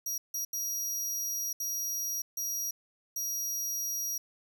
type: tone bursts at uneven times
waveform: sawtooth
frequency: 5740 Hz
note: F8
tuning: 47 cents sharp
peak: -29 dBFS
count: 6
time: 0.06-0.18 / 0.34-0.45 / 0.53-1.53 / 1.6-2.22 / 2.37-2.71 / 3.16-4.18 s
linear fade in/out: 5 ms
effects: none